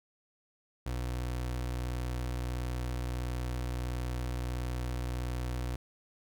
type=tone; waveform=30% pulse; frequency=61.5 Hz; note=B1; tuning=7 cents flat; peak=-30 dBFS; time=0.86-5.76 s; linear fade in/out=5 ms; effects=none